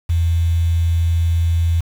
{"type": "tone with quantisation", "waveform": "sine", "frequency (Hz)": 83.8, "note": "E2", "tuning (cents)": 29, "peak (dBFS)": -13, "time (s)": [0.09, 1.81], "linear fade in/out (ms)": 10, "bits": 6, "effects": []}